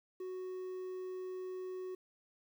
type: tone with quantisation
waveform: triangle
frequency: 370 Hz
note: F#4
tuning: in tune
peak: -38 dBFS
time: 0.2-1.95 s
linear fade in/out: 5 ms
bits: 11
effects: none